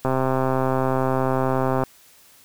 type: click train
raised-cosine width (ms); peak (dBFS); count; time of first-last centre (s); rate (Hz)
1; -8; 235; 0.05-1.836; 131
effects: white hiss -52 dBFS RMS until 2.44 s